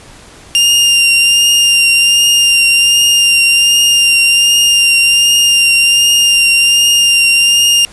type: tone with vibrato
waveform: sawtooth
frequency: 2798 Hz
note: F7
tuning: 3 cents sharp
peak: -3 dBFS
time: 0.55-7.85 s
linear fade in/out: 0 ms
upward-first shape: triangle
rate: 1.3 Hz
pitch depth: 23 cents each way
effects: pink hiss -37 dBFS RMS until 7.92 s + resampled to 24000 Hz